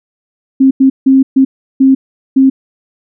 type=tone bursts at uneven times; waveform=sine; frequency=266.8 Hz; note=C4; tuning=34 cents sharp; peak=-3 dBFS; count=6; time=0.6-0.71 / 0.8-0.9 / 1.06-1.23 / 1.36-1.45 / 1.8-1.95 / 2.36-2.5 s; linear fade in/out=10 ms; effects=none